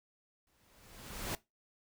pink noise with exponential growth, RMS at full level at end -36 dBFS, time 0.47-1.35 s, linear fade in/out 1 ms, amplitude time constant 190 ms, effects noise-tail reverb RT60 0.2 s tail -19 dB re dry

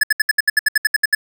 square tone bursts, 1718 Hz, A6, 42 cents flat, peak -11 dBFS, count 13, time 0.01-1.15 s, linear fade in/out 5 ms, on 24 ms, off 69 ms, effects none

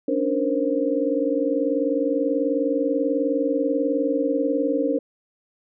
sine tone cluster, 277.9 / 298 / 471.4 / 530 Hz, C#4 / D4 / A#4 / C5, +4 / +25 / +19 / +22 cents, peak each -25 dBFS, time 0.08-4.99 s, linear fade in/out 5 ms, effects none

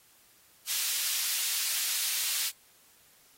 pink high-pass noise, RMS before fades -31 dBFS, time 0.66-2.52 s, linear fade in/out 50 ms, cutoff 3300 Hz, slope 12 dB/octave, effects white hiss -61 dBFS RMS until 3.37 s + AAC 48 kbps

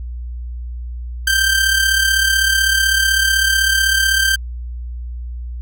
sawtooth tone with amplitude modulation, 1568 Hz, G6, in tune, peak -7 dBFS, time 1.27-4.36 s, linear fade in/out 5 ms, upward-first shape sine, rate 35.9 Hz, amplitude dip 50%, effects added 60 Hz sine -24 dBFS peak until 5.61 s

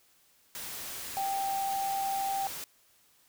sine tone in noise, 784 Hz, G5, in tune, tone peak -29 dBFS, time 1.17-2.47 s, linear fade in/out 0 ms, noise white, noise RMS -40 dBFS, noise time 0.55-2.64 s, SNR +8 dB, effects white hiss -65 dBFS RMS until 3.28 s

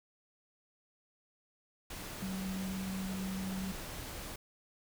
sine tone in noise, 189.9 Hz, F#3, 45 cents sharp, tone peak -36 dBFS, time 2.22-3.72 s, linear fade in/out 5 ms, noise pink, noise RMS -44 dBFS, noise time 1.9-4.36 s, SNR +5 dB, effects none

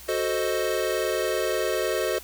square chord, F# diminished seventh, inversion none, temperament equal, 370 / 440 / 523.3 / 622.3 Hz, F#4 / A4 / C5 / Eb5, 0 / 0 / 0 / 0 cents, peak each -30 dBFS, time 0.08-2.19 s, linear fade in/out 10 ms, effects added 60 Hz sine -49 dBFS peak until 2.23 s + white hiss -45 dBFS RMS until 2.23 s

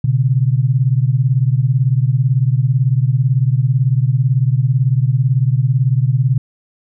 sine beating tone pair, 123.3 / 141.3 Hz, B2 / C#3, -2 / +34 cents, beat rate 18 Hz, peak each -13 / -15 dBFS, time 0.04-6.38 s, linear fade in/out 5 ms, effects none

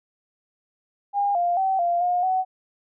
sine tone with pitch steps, 808 / 699 / 767 / 693 / 714 / 749 Hz, G#5 / F5 / G5 / F5 / F5 / F#5, -48 / +1 / -38 / -14 / +38 / +21 cents, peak -19 dBFS, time 1.13-2.45 s, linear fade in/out 50 ms, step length 220 ms, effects none

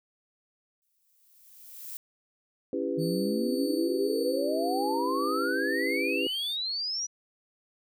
violet noise with exponential growth, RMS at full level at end -38 dBFS, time 0.82-1.97 s, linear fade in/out 0 ms, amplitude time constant 250 ms
sine chord, C# half-diminished seventh, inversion none, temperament just, 277.2 / 332.6 / 399.1 / 498.9 Hz, C#4 / E4 / G4 / B4, 0 / +16 / +31 / +17 cents, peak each -33 dBFS, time 2.73-6.27 s, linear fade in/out 2 ms
sine exponential sweep, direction up, 155.56 to 5920 Hz, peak -29 dBFS, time 2.97-7.07 s, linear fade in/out 20 ms
sawtooth tone with tremolo, 4500 Hz, C#8, 25 cents sharp, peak -37 dBFS, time 2.98-6.57 s, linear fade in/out 50 ms, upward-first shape sine, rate 1.8 Hz, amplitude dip 40%
effects none

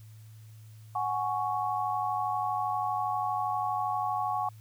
sine chord, F# suspended second, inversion none, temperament just, 740 / 832.5 / 1110 Hz, F#5 / G#5 / C#6, 0 / +4 / +2 cents, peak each -32 dBFS, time 0.95-4.49 s, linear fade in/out 5 ms, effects added 109 Hz sine -47 dBFS peak until 4.6 s + white hiss -63 dBFS RMS until 4.6 s

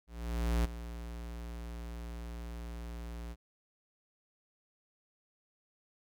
square tone with ADSR envelope, 58.27 Hz, A#1, in tune, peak -27 dBFS, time 0.07-3.36 s, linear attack 580 ms, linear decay 6 ms, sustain -14 dB, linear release 46 ms, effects none

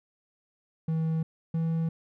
triangle tone pair in turn, 160.9 / 163.43 Hz, E3 / E3, -42 / -15 cents, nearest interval unison, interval 27 cents, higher second, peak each -23 dBFS, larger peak neither, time 0.88-1.23 / 1.54-1.89 s, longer neither, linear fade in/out 5 ms, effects none

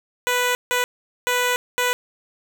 10% pulse tone bursts at uneven times, 493.9 Hz, B4, in tune, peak -10 dBFS, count 4, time 0.27-0.55 / 0.71-0.84 / 1.27-1.56 / 1.78-1.93 s, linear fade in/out 0 ms, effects none

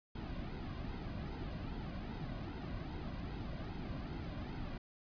brown noise with flanger, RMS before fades -43 dBFS, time 0.15-4.78 s, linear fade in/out 5 ms, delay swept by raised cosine 1.7 to 2.33 ms, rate 2.5 Hz, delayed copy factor -0.6, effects resampled to 11025 Hz

